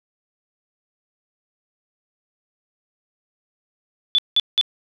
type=tone bursts; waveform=sine; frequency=3471 Hz; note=A7; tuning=24 cents flat; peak=-13 dBFS; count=3; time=4.15-4.612 s; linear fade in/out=0 ms; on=34 ms; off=180 ms; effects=none

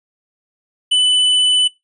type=tone with hard clipping; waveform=sine; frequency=2995 Hz; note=F#7; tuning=20 cents sharp; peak=-12 dBFS; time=0.91-1.68 s; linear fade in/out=10 ms; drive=6 dB; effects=noise-tail reverb RT60 0.2 s tail -20 dB re dry + resampled to 24000 Hz

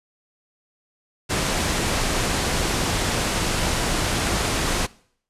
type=low-pass noise; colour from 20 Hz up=pink; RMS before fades=-23 dBFS; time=1.29-4.87 s; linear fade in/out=20 ms; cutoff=10000 Hz; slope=24 dB/octave; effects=noise-tail reverb RT60 0.6 s tail -22 dB re dry + resampled to 32000 Hz

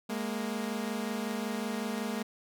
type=tone pair together; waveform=sawtooth; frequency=207.7 / 233.1 Hz; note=G#3 / A#3; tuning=0 / 0 cents; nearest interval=major second; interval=200 cents; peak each=-31 / -31 dBFS; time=0.09-2.23 s; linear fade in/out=10 ms; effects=none

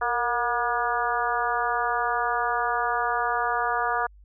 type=harmonic tone with a mistuned harmonic; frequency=240.4 Hz; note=B3; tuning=46 cents flat; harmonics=2 / 3 / 4 / 5 / 6 / 7; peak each=-33 / -28 / -29 / -28 / -30 / -33 dBFS; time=0.01-4.07 s; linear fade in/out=10 ms; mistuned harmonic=2; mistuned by=-52 cents; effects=added 50 Hz sine -48 dBFS peak until 4.24 s

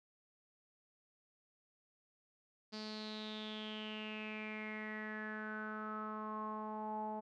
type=tone with low-pass filter sweep; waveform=sawtooth; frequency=215 Hz; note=A3; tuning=40 cents flat; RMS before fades=-44 dBFS; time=2.72-7.21 s; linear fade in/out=20 ms; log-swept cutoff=4700 to 790 Hz; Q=8.4; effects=none

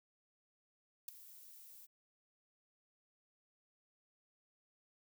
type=noise with ADSR envelope; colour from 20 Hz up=violet; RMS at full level=-39 dBFS; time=1.08-1.87 s; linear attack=5 ms; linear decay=6 ms; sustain=-18 dB; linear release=24 ms; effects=none

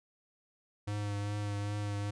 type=tone with vibrato; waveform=square; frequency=102.8 Hz; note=G#2; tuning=17 cents flat; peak=-34 dBFS; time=0.87-2.11 s; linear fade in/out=10 ms; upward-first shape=triangle; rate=2.5 Hz; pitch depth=23 cents each way; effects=resampled to 22050 Hz

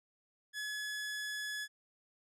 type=tone; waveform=sawtooth; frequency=1700 Hz; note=G#6; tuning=40 cents sharp; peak=-34 dBFS; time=0.53-1.68 s; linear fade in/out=50 ms; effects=low-pass 11000 Hz 12 dB/octave

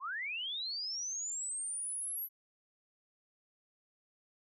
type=linear sweep; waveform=sine; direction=up; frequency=987.8 to 11840 Hz; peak=-36 dBFS; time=0-2.29 s; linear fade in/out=50 ms; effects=none

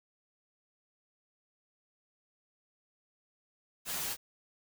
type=noise with comb filter; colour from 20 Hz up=white; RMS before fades=-36 dBFS; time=3.85-4.17 s; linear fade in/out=50 ms; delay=9.2 ms; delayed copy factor=-0.8; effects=none

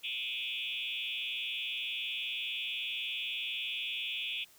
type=tone with frequency modulation; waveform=sine; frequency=2960 Hz; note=F#7; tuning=in tune; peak=-34 dBFS; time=0.03-4.45 s; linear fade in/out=20 ms; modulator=126 Hz; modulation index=4.5; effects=white hiss -61 dBFS RMS until 4.58 s

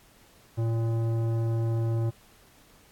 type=tone with tanh clipping; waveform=sine; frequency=114.3 Hz; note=A#2; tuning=34 cents flat; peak=-26 dBFS; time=0.57-2.11 s; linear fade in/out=20 ms; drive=14 dB; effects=pink hiss -58 dBFS RMS until 2.91 s + AAC 64 kbps

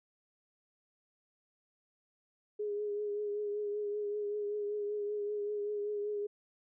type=tone with vibrato; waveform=sine; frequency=414.6 Hz; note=G#4; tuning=3 cents flat; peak=-33 dBFS; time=2.59-6.27 s; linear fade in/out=10 ms; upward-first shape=triangle; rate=5.2 Hz; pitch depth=33 cents each way; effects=none

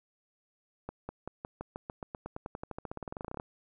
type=accelerating click train; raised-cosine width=1 ms; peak=-24 dBFS; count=30; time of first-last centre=0.89-3.399 s; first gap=200 ms; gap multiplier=0.93; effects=none

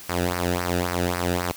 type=tone with flanger; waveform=sawtooth; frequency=88.4 Hz; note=F2; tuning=22 cents sharp; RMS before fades=-25 dBFS; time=0.09-1.52 s; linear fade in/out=5 ms; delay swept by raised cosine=0.28 to 0.96 ms; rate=3.7 Hz; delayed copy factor=-0.8; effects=white hiss -42 dBFS RMS until 1.56 s

